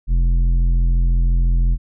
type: tone with tanh clipping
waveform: sine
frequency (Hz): 42.93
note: F1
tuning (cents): -29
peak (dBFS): -14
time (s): 0.07-1.78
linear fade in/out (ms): 50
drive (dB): 9
effects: none